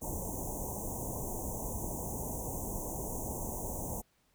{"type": "band-stop noise", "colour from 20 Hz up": "pink", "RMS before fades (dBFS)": -38, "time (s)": [0.01, 4.02], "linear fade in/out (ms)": 20, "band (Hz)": [1000, 6100], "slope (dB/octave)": 96, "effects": ["pink hiss -72 dBFS RMS until 4.34 s"]}